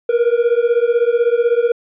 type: beating tone pair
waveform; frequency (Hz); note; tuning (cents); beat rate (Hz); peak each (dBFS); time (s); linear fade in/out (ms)
triangle; 466.2 / 482.2; A#4 / B4; 0 / -41; 16; -13 / -13; 0.09-1.72; 5
effects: resampled to 8000 Hz